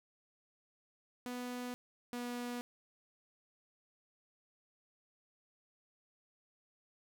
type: tone pair in turn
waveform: sawtooth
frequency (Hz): 246.9 / 243.1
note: B3 / B3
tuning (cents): 0 / -27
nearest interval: unison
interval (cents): 27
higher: first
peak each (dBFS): -36 / -35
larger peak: second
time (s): 1.26-1.74 / 2.13-2.61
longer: neither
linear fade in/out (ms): 0
effects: none